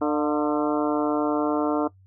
harmonic tone with a mistuned harmonic, 149.9 Hz, D3, 36 cents sharp, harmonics 2 / 3 / 4 / 5 / 6 / 7 / 8 / 9, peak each -23 / -27 / -29 / -31 / -33 / -34 / -35 / -36 dBFS, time 0.01-1.88 s, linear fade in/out 10 ms, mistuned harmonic 5, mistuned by -65 cents, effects noise-tail reverb RT60 0.1 s tail -19 dB re dry + added 95 Hz sine -51 dBFS peak until 2.06 s

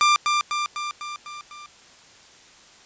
sawtooth tone with echo, 1189 Hz, D6, 21 cents sharp, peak -11 dBFS, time 0.01-0.16 s, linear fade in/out 0 ms, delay 250 ms, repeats 6, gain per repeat -4 dB, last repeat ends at 1.66 s, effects white hiss -50 dBFS RMS until 2.85 s + resampled to 16000 Hz

